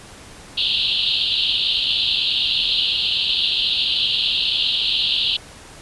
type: band-pass noise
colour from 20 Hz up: pink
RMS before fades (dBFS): -20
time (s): 0.57-5.37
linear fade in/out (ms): 10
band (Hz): 2800 to 4300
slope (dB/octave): 96
effects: pink hiss -41 dBFS RMS until 5.81 s + resampled to 24000 Hz